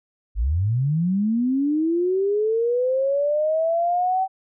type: linear sweep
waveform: sine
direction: up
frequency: 46.25 to 769 Hz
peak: -18 dBFS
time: 0.35-4.28 s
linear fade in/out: 50 ms
effects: none